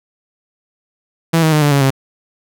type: tone with pitch steps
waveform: sawtooth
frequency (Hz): 164.81 / 158.28 / 152.01 / 145.98 / 140.2 / 134.64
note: E3 / D#3 / D#3 / D3 / C#3 / C3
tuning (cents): 0 / +30 / -40 / -10 / +20 / +50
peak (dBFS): -6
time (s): 1.33-1.906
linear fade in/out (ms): 10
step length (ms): 96
effects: none